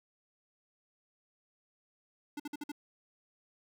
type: tone bursts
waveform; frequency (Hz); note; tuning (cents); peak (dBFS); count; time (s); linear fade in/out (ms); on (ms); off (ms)
square; 293.7; D4; 0; -38; 5; 2.37-2.718; 5; 28; 52
effects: none